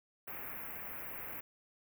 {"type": "band-stop noise", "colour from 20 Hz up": "white", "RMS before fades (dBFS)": -44, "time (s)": [0.27, 1.41], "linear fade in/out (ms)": 10, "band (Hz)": [2500, 13000], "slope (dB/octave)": 48, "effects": []}